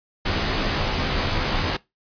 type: noise with comb filter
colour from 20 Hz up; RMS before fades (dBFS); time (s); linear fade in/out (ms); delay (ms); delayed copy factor
pink; -23; 0.25-1.77; 10; 17; -0.65
effects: noise-tail reverb RT60 0.2 s tail -21 dB re dry + resampled to 11025 Hz